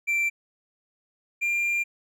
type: tone pair in turn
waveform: triangle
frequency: 2349 / 2390 Hz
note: D7 / D7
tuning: 0 / +30 cents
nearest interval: unison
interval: 30 cents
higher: second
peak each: -20 / -21 dBFS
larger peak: first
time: 0.07-0.3 / 1.41-1.84 s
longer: second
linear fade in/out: 20 ms
effects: none